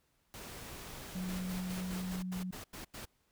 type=noise; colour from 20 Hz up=pink; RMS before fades=-47 dBFS; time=0.34-2.16 s; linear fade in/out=0 ms
type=tone; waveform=sine; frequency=183.6 Hz; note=F#3; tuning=13 cents flat; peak=-36 dBFS; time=1.15-2.51 s; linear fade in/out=5 ms
type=noise bursts; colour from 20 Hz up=pink; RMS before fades=-46 dBFS; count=9; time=1.28-3.056 s; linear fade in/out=10 ms; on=120 ms; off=87 ms
effects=pink hiss -75 dBFS RMS until 3.31 s